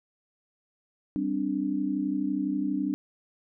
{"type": "chord", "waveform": "sine", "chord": "G suspended fourth", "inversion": "none", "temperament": "equal", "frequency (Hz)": [196, 261.6, 293.7], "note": ["G3", "C4", "D4"], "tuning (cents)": [0, 0, 0], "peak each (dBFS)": [-32, -31, -28], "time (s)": [1.16, 2.94], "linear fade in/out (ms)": 0, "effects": []}